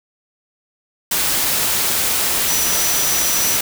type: tone in noise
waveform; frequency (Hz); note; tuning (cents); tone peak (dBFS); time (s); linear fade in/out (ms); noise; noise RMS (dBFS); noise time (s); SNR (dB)
sine; 5900; F#8; -6; -21; 2.48-3.57; 5; white; -18; 1.11-3.61; -6
effects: none